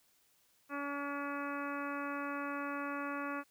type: harmonic tone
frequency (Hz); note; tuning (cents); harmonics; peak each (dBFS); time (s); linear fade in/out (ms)
284.2; C#4; +43; 1 / 2 / 3 / 4 / 5 / 6 / 7 / 8 / 9; -41 / -45 / -49 / -42 / -44 / -49 / -53 / -56 / -50; 0.69-3.44; 50
effects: white hiss -71 dBFS RMS until 3.5 s